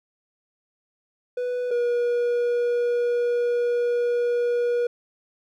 triangle tone pair in turn, 493.9 / 480.9 Hz, B4 / B4, 0 / -46 cents, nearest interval unison, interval 46 cents, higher first, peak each -22 / -18 dBFS, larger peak second, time 1.37-1.71 / 1.71-4.87 s, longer second, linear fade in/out 5 ms, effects none

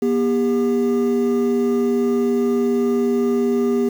triangle tone pair together, 241 / 400.8 Hz, B3 / G4, -42 / +38 cents, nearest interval major sixth, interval 880 cents, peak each -16 dBFS, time 0.02-3.89 s, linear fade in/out 5 ms, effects tanh soft clip ceiling -6 dBFS + 7-bit

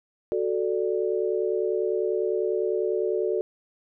sine chord, D major, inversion first, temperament equal, 370 / 440 / 587.3 Hz, F#4 / A4 / D5, 0 / 0 / 0 cents, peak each -26 / -26 / -31 dBFS, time 0.32-3.41 s, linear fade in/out 0 ms, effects none

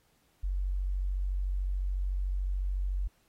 sine tone, 46.89 Hz, F#1, 24 cents sharp, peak -28 dBFS, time 0.43-3.08 s, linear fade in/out 10 ms, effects pink hiss -70 dBFS RMS until 3.28 s + AAC 48 kbps

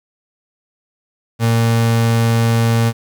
35% pulse tone, 115.1 Hz, A#2, 22 cents flat, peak -10 dBFS, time 1.39-2.93 s, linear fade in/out 50 ms, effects 8-bit

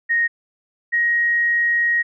sine tone pair in turn, 1864.7 / 1884.2 Hz, A#6 / A#6, 0 / +18 cents, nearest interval unison, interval 18 cents, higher second, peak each -15 dBFS, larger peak neither, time 0.09-0.28 / 0.92-2.03 s, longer second, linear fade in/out 20 ms, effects none

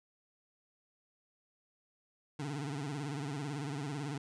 25% pulse tone with vibrato, 143.3 Hz, D3, 42 cents flat, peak -33 dBFS, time 2.39-4.18 s, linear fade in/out 5 ms, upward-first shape sine, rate 18 Hz, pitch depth 120 cents each way, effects resampled to 22050 Hz

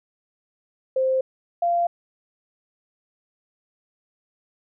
sine tone pair in turn, 523.3 / 690.9 Hz, C5 / F5, 0 / -19 cents, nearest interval perfect fourth, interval 481 cents, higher second, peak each -18 / -18 dBFS, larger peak neither, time 0.96-1.21 / 1.62-1.87 s, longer neither, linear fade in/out 5 ms, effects none

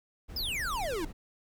brown noise, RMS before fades -41 dBFS, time 0.28-1.13 s, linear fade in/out 20 ms
square exponential sweep, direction down, 5274 to 293.7 Hz, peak -32 dBFS, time 0.36-1.05 s, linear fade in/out 5 ms
effects none

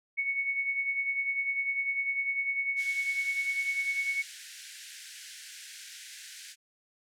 sine tone with tremolo, 2217 Hz, C#7, in tune, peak -25 dBFS, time 0.17-4.23 s, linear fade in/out 20 ms, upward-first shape triangle, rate 10 Hz, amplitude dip 65%
white high-pass noise, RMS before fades -42 dBFS, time 2.76-6.56 s, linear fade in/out 50 ms, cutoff 1500 Hz, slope 96 dB/octave
effects low-pass 8000 Hz 12 dB/octave

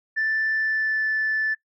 sine tone with pitch glide, 1764 to 1751.8 Hz, A6 to A6, +4 to -8 cents, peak -20 dBFS, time 0.16-1.55 s, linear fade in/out 20 ms, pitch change -12 cents, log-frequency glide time 0.54-1.04 s, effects noise-tail reverb RT60 0.1 s tail -17 dB re dry + tanh soft clip ceiling -17 dBFS

